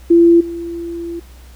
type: tone with level steps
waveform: sine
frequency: 339.4 Hz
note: F4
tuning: 49 cents flat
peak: -5 / -22 dBFS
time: 0.1-1.2 s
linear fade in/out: 10 ms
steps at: 0.4 s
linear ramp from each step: 10 ms
effects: added 62 Hz sine -37 dBFS peak until 1.55 s + pink hiss -47 dBFS RMS until 1.55 s